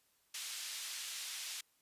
pink band-pass noise, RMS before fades -44 dBFS, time 0.34-1.61 s, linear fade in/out 5 ms, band 3000 to 9700 Hz, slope 12 dB/octave, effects white hiss -74 dBFS RMS until 1.81 s + resampled to 32000 Hz

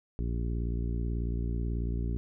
harmonic tone, 58.27 Hz, A#1, in tune, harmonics 1 / 2 / 3 / 4 / 5 / 6 / 7, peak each -30 / -36 / -40 / -42 / -44 / -46 / -47 dBFS, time 0.19-2.17 s, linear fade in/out 0 ms, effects none

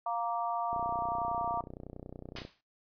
harmonic tone, 233.5 Hz, A#3, 3 cents sharp, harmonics 3 / 4 / 5, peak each -34 / -35 / -37 dBFS, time 0.06-1.61 s, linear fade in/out 5 ms
click train, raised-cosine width 2 ms, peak -30 dBFS, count 54, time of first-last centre 0.73-2.451 s, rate 30.8 Hz
white noise with exponential decay, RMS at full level -35 dBFS, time 2.36-2.61 s, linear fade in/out 1 ms, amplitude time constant 54 ms
effects noise-tail reverb RT60 0.2 s tail -19 dB re dry + resampled to 11025 Hz

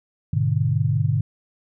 sine chord, G# diminished, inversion none, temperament just, 103.83 / 124.59 / 149.51 Hz, G#2 / B2 / D3, 0 / +16 / +31 cents, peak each -22 dBFS, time 0.33-1.21 s, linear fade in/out 5 ms, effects none

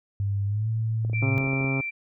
sine tone with pitch glide, 100 to 111.6 Hz, G2 to A2, +35 to +25 cents, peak -23 dBFS, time 0.2-1.38 s, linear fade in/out 0 ms, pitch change +190 cents, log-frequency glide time 0.46-0.69 s
clicks, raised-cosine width 2 ms, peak -26 dBFS, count 11, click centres 1.049 / 1.098 / 1.132 / 1.222 / 1.287 / 1.408 / 1.441 / 1.472 / 1.533 / 1.61 / 1.645 s
sine tone, 2349 Hz, D7, in tune, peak -28 dBFS, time 1.13-1.91 s, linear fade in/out 20 ms
harmonic tone, 134.4 Hz, C3, 47 cents sharp, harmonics 1 / 2 / 3 / 4 / 5 / 6 / 7 / 8 / 9 / 10, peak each -26 / -29 / -35 / -39 / -40 / -42 / -45 / -46 / -47 / -47 dBFS, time 1.22-1.81 s, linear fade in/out 5 ms
effects none

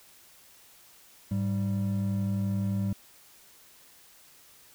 triangle tone pair together, 103.83 / 195.38 Hz, G#2 / G3, 0 / -5 cents, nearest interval major seventh, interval 1095 cents, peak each -27 dBFS, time 1.31-2.93 s, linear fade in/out 5 ms, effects white hiss -56 dBFS RMS until 4.74 s

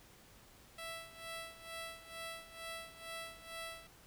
10% pulse tone with tremolo, 660 Hz, E5, 2 cents sharp, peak -34 dBFS, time 0.78-3.87 s, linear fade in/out 5 ms, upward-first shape sine, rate 2.2 Hz, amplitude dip 80%, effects pink hiss -61 dBFS RMS until 4.06 s

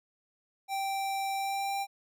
square tone with pitch glide, 782 to 791.1 Hz, G5 to G5, -4 to +16 cents, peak -31 dBFS, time 0.68-1.87 s, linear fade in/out 50 ms, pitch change +20 cents, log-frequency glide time 1.35-1.74 s, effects none

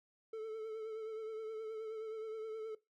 triangle tone with vibrato, 440 Hz, A4, in tune, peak -38 dBFS, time 0.33-2.75 s, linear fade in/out 5 ms, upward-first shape triangle, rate 9.5 Hz, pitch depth 40 cents each way, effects noise-tail reverb RT60 0.2 s tail -19 dB re dry

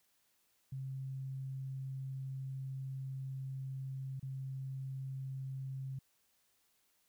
sine tone with dropouts, 133.5 Hz, C3, 35 cents sharp, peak -39 dBFS, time 0.72-5.99 s, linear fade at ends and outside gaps 5 ms, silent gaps 4.197-4.227 s, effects white hiss -75 dBFS RMS until 7.08 s

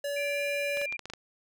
square tone, 571 Hz, D5, 49 cents flat, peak -31 dBFS, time 0.04-0.86 s, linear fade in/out 5 ms
sine tone with pitch glide, 2363 to 2385 Hz, D7 to D7, +10 to +26 cents, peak -32 dBFS, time 0.16-0.97 s, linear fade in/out 10 ms, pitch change +16 cents, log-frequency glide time 0.33-0.39 s
clicks, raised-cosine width 0.2 ms, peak -22 dBFS, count 7, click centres 0.772 / 0.815 / 0.925 / 0.993 / 1.056 / 1.1 / 1.136 s
effects none

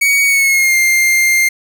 45% pulse tone with pitch glide, 2246 to 2108 Hz, C#7 to C7, +22 to +12 cents, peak -9 dBFS, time 0.01-1.49 s, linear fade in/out 10 ms, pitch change -110 cents, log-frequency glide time 0.25-0.76 s, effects none

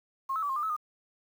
sine tone with pitch steps, 1074 / 1300 / 1151 / 1067 / 1201 / 1296 / 1224 Hz, C6 / E6 / D6 / C6 / D6 / E6 / D#6, +45 / -24 / -35 / +34 / +38 / -30 / -29 cents, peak -28 dBFS, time 0.29-0.766 s, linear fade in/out 10 ms, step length 68 ms, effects 9-bit

